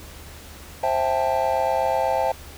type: chord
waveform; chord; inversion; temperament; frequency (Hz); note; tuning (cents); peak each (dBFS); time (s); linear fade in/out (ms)
triangle; A minor seventh; first; just; 528 / 660 / 792 / 880; C5 / E5 / G5 / A5; +16 / +2 / +18 / 0; -23; 0.83-2.32; 5
effects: added 75 Hz sine -43 dBFS peak until 2.57 s + pink hiss -43 dBFS RMS until 2.57 s